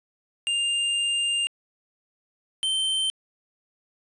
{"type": "tone pair in turn", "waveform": "square", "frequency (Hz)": [2802, 3108], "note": ["F7", "G7"], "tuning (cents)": [5, -16], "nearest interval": "major second", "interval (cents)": 179, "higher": "second", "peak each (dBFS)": -23, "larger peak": "neither", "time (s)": [[0.47, 1.47], [2.63, 3.1]], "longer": "first", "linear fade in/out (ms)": 0, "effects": ["resampled to 24000 Hz", "10-bit"]}